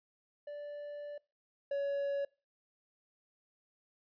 triangle tone pair in turn, 584 / 562.2 Hz, D5 / C#5, -10 / +24 cents, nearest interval minor second, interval 66 cents, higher first, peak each -39 / -30 dBFS, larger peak second, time 0.47-1.18 / 1.71-2.25 s, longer first, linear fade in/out 5 ms, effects noise-tail reverb RT60 0.3 s tail -24 dB re dry + resampled to 11025 Hz

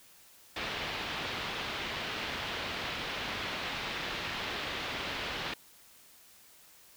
white low-pass noise, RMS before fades -37 dBFS, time 0.56-5.54 s, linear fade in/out 5 ms, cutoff 3700 Hz, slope 24 dB/octave, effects white hiss -58 dBFS RMS until 6.96 s

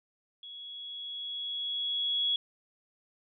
sine tone with level ramp, 3349 Hz, G#7, 14 cents sharp, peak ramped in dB -43 to -25 dBFS, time 0.43-2.36 s, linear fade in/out 2 ms, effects none

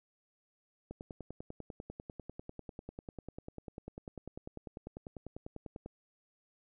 click train, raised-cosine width 2 ms, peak -30 dBFS, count 51, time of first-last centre 0.91-5.86 s, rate 10.1 Hz, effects none

